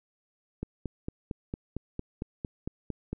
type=click train; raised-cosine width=3 ms; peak=-20 dBFS; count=12; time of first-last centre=0.63-3.13 s; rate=4.4 Hz; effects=none